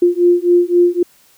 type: beating tone pair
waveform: sine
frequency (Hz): 349.2 / 353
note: F4 / F4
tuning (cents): 0 / +19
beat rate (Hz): 3.8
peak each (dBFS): -12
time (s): 0.02-1.03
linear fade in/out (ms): 5
effects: white hiss -51 dBFS RMS until 1.37 s